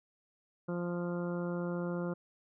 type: harmonic tone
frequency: 174.61 Hz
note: F3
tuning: in tune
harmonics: 1 / 2 / 3 / 4 / 5 / 6 / 7 / 8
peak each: -35 / -39 / -40 / -52 / -52 / -51 / -51 / -49 dBFS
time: 0.68-2.14 s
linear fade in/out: 10 ms
effects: none